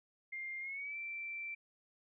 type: tone with pitch glide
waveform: sine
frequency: 2111 to 2342 Hz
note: C7 to D7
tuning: +15 to -5 cents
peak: -40 dBFS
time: 0.32-1.55 s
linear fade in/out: 10 ms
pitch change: +180 cents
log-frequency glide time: 0.6-0.97 s
effects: none